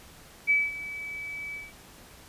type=tone with ADSR envelope; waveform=sine; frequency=2295 Hz; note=D7; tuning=40 cents flat; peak=-18 dBFS; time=0.47-1.73 s; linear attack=31 ms; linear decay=210 ms; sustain=-16 dB; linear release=190 ms; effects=pink hiss -51 dBFS RMS until 2.28 s + resampled to 32000 Hz